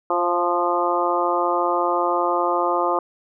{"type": "harmonic tone with a mistuned harmonic", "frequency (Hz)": 174.61, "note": "F3", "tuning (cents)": 0, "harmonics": [2, 3, 4, 5, 6, 7], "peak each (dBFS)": [-25, -25, -25, -25, -25, -25], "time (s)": [0.1, 2.99], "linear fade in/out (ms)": 2, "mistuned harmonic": 3, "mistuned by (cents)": 17, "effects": []}